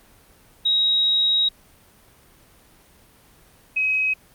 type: tone pair in turn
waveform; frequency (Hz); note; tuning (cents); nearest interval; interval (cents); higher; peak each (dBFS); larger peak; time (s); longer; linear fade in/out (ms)
sine; 3806 / 2540; A#7 / D#7; +35 / +35; perfect fifth; 700; first; -16 / -18; first; 0.65-1.49 / 3.76-4.14; first; 10
effects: pink hiss -53 dBFS RMS until 4.34 s + Opus 32 kbps